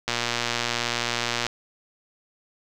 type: click train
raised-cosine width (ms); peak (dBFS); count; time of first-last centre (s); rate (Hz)
0.2; -7; 166; 0.08-1.467; 119
effects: none